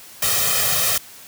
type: noise with comb filter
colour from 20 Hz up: white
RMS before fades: -19 dBFS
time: 0.22-0.98 s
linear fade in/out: 5 ms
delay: 1.6 ms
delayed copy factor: +1
effects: white hiss -42 dBFS RMS until 1.27 s + high-pass 60 Hz 12 dB/octave